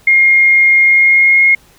sine tone with pitch glide, 2133 to 2150 Hz, C7 to C7, +33 to +47 cents, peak -5 dBFS, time 0.07-1.55 s, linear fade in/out 5 ms, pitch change +14 cents, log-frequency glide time 0.81-1.43 s, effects pink hiss -47 dBFS RMS until 1.78 s

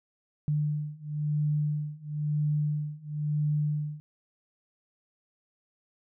sine beating tone pair, 149 / 149.99 Hz, D3 / D3, +25 / +37 cents, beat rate 0.99 Hz, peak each -30 / -29 dBFS, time 0.48-4 s, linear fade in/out 0 ms, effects none

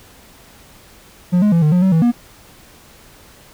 triangle tone with pitch steps, 178.5 / 209.1 / 168.3 / 151.7 / 179.1 / 189.7 / 162.6 / 239.5 Hz, F3 / G#3 / E3 / D#3 / F3 / F#3 / E3 / A#3, +38 / +12 / +36 / -44 / +44 / +43 / -23 / +47 cents, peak -8 dBFS, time 1.32-2.12 s, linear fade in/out 20 ms, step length 100 ms, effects pink hiss -45 dBFS RMS until 3.53 s

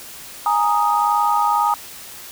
sine chord, Ab suspended second, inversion none, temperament equal, 830.6 / 932.3 / 1244.5 Hz, Ab5 / Bb5 / Eb6, 0 / 0 / 0 cents, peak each -19 dBFS, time 0.46-1.74 s, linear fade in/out 2 ms, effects white hiss -37 dBFS RMS until 2.31 s

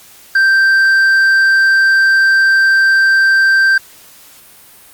sine tone with tanh clipping, 1568 Hz, G6, in tune, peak -8 dBFS, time 0.35-3.78 s, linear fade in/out 5 ms, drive 5 dB, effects white hiss -41 dBFS RMS until 4.93 s + Opus 48 kbps

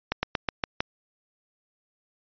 slowing click train, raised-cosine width 0.3 ms, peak -8 dBFS, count 6, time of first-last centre 0.12-0.805 s, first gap 110 ms, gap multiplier 1.11, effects resampled to 11025 Hz

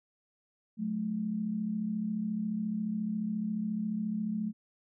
sine tone pair together, 182.02 / 216.3 Hz, F#3 / A3, -28 / -29 cents, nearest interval minor third, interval 299 cents, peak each -37 / -31 dBFS, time 0.77-4.53 s, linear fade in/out 50 ms, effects none

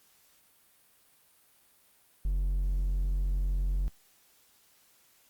triangle tone with hard clipping, 45.37 Hz, F#1, 33 cents flat, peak -27 dBFS, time 2.25-3.88 s, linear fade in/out 0 ms, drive 6 dB, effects white hiss -64 dBFS RMS until 5.29 s + Opus 48 kbps

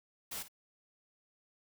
white noise with echo, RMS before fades -41 dBFS, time 0.31-0.43 s, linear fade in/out 10 ms, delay 54 ms, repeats 1, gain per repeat -13 dB, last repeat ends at 0.484 s, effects none

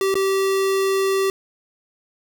square tone with dropouts, 387.4 Hz, G4, 20 cents flat, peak -18 dBFS, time 0.01-1.3 s, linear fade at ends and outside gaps 1 ms, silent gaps 0.142-0.154 s, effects 8-bit

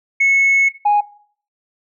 sine tone pair in turn, 2196 / 827.6 Hz, C#7 / G#5, -17 / -6 cents, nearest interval octave + perfect fourth, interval 1689 cents, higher first, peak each -9 dBFS, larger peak neither, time 0.2-0.69 / 0.85-1.01 s, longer first, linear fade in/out 10 ms, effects noise-tail reverb RT60 0.5 s tail -18 dB re dry + tanh soft clip ceiling -8 dBFS

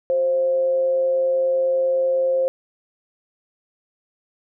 sine tone with amplitude modulation, 527 Hz, C5, 12 cents sharp, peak -15 dBFS, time 0.1-2.48 s, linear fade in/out 0 ms, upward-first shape sine, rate 159 Hz, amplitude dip 30%, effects none

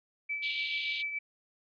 sine tone with tremolo, 2309 Hz, D7, 30 cents flat, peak -30 dBFS, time 0.29-1.19 s, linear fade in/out 10 ms, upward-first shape triangle, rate 7 Hz, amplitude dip 55%
white band-pass noise, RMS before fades -38 dBFS, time 0.42-1.03 s, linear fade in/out 20 ms, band 2700 to 3900 Hz, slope 48 dB/octave
effects resampled to 11025 Hz

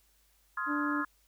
sine chord, F minor seventh, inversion second, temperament just, 1047.7 / 1257.2 / 1396.9 / 1676.3 Hz, C6 / Eb6 / F6 / Ab6, +2 / +18 / 0 / +16 cents, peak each -37 dBFS, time 0.57-1.05 s, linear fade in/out 5 ms
harmonic tone, 293.7 Hz, D4, in tune, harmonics 1 / 2 / 3 / 4 / 5, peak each -31 / -46 / -50 / -54 / -54 dBFS, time 0.66-1.05 s, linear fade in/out 50 ms
effects added 50 Hz sine -69 dBFS peak until 1.27 s + white hiss -69 dBFS RMS until 1.27 s

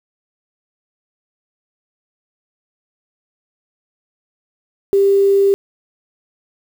sine tone with quantisation, 395.7 Hz, G4, 16 cents sharp, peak -9 dBFS, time 4.93-5.54 s, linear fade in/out 0 ms, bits 6, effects none

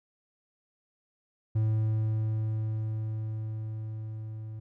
triangle tone with level ramp, 109.3 Hz, A2, 11 cents flat, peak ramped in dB -21 to -35 dBFS, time 1.55-4.6 s, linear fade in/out 10 ms, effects none

